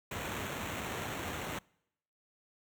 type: noise with sample-and-hold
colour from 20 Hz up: pink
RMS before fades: -38 dBFS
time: 0.11-1.59 s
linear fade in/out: 5 ms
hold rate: 4900 Hz
effects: noise-tail reverb RT60 0.8 s tail -26 dB re dry + high-pass 80 Hz 12 dB/octave